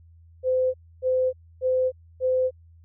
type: tone bursts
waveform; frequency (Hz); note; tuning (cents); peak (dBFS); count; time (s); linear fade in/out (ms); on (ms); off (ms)
sine; 513; C5; -34; -19; 4; 0.43-2.51; 50; 310; 280
effects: added 83 Hz sine -49 dBFS peak until 2.84 s